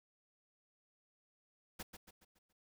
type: noise with echo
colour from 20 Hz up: pink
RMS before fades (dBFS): -45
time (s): 1.79-1.83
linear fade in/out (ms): 10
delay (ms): 140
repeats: 5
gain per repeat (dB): -7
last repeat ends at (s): 2.53
effects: none